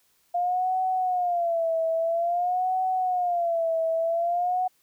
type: tone with vibrato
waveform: sine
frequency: 698.5 Hz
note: F5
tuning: in tune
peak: -22 dBFS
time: 0.34-4.68 s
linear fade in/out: 10 ms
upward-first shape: sine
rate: 0.5 Hz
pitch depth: 120 cents each way
effects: white hiss -66 dBFS RMS until 4.82 s